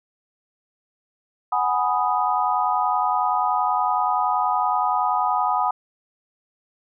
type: chord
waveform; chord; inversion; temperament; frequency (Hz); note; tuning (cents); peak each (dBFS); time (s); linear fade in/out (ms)
sine; G# minor seventh; third; equal; 740 / 830.6 / 987.8 / 1244.5; F#5 / G#5 / B5 / D#6; 0 / 0 / 0 / 0; -24; 1.52-5.71; 5
effects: none